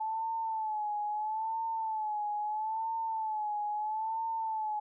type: tone with vibrato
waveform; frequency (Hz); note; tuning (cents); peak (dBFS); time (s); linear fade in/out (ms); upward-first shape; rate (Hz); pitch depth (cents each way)
sine; 867; A5; -26; -31; 0-4.8; 10; sine; 0.76; 67
effects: none